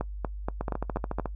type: two click trains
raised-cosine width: 1 ms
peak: -16 / -15 dBFS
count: 10 / 6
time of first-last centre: 0.61-1.257 / 0.01-1.198 s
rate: 13.9 / 4.21 Hz
effects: noise-tail reverb RT60 0.1 s tail -21 dB re dry + added 50 Hz sine -34 dBFS peak until 1.35 s